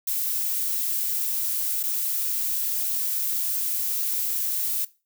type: noise with dropouts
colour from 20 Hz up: violet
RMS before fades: -26 dBFS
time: 0.07-4.85 s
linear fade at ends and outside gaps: 5 ms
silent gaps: 1.83-1.835 s
effects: noise-tail reverb RT60 0.3 s tail -19 dB re dry